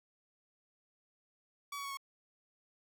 sawtooth tone with pitch steps, 1139 / 1125.9 / 1113 / 1100.2 Hz, C#6 / C#6 / C#6 / C#6, +47 / +27 / +7 / -13 cents, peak -36 dBFS, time 1.72-1.972 s, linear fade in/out 5 ms, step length 63 ms, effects none

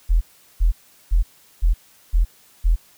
sine tone bursts, 41.2 Hz, E1, in tune, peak -12 dBFS, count 6, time 0.09-2.76 s, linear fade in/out 20 ms, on 120 ms, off 390 ms, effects white hiss -53 dBFS RMS until 2.97 s

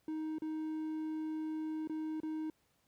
triangle tone with dropouts, 313 Hz, D#4, 10 cents sharp, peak -34 dBFS, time 0.08-2.5 s, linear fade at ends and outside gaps 2 ms, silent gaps 0.384-0.42 / 1.874-1.896 / 2.202-2.232 s, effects pink hiss -75 dBFS RMS until 2.87 s + high-pass 60 Hz 12 dB/octave

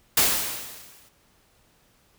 white noise with exponential decay, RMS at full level -17 dBFS, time 0.17-1.09 s, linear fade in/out 5 ms, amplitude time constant 200 ms, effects pink hiss -62 dBFS RMS until 2.18 s

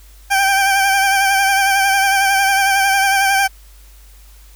20% pulse tone with vibrato, 784 Hz, G5, in tune, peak -7 dBFS, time 0.3-3.48 s, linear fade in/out 20 ms, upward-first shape sine, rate 11 Hz, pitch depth 34 cents each way, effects added 50 Hz sine -40 dBFS peak until 4.55 s + white hiss -49 dBFS RMS until 4.55 s

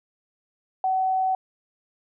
sine tone, 755 Hz, F#5, 35 cents sharp, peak -20 dBFS, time 0.84-1.35 s, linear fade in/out 2 ms, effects none

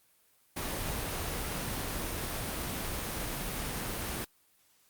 pink noise, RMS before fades -35 dBFS, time 0.56-4.25 s, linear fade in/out 10 ms, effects white hiss -67 dBFS RMS until 4.89 s + Opus 32 kbps

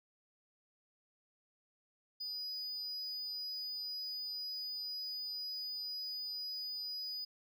triangle tone, 4951 Hz, D#8, 9 cents flat, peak -38 dBFS, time 2.2-7.25 s, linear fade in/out 10 ms, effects none

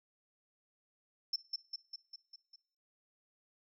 sine tone with echo, 5340 Hz, E8, 22 cents sharp, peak -29 dBFS, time 1.33-1.36 s, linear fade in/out 5 ms, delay 200 ms, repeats 6, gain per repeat -4 dB, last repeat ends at 2.56 s, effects noise-tail reverb RT60 0.7 s tail -21 dB re dry + tanh soft clip ceiling -28 dBFS

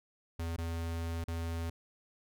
square tone with dropouts, 83.2 Hz, E2, 17 cents sharp, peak -35 dBFS, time 0.39-1.7 s, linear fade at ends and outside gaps 5 ms, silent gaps 0.564-0.582 / 1.241-1.28 s, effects none

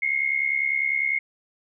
sine tone pair together, 2116 / 2186 Hz, C7 / C#7, +19 / -25 cents, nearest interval minor second, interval 56 cents, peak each -24 dBFS, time 0.02-1.19 s, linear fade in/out 5 ms, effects none

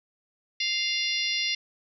harmonic tone, 698.5 Hz, F5, in tune, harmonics 3 / 4 / 5 / 6 / 7 / 8, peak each -31 / -31 / -32 / -34 / -32 / -35 dBFS, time 0.6-1.55 s, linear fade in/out 5 ms, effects none

